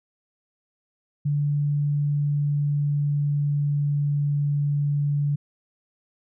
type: tone with pitch glide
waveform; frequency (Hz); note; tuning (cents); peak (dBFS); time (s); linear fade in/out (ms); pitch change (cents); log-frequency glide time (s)
sine; 145.5 to 144.58; D3 to D3; -16 to -27; -20; 1.25-5.36; 10; -11; 1.85-4.4
effects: none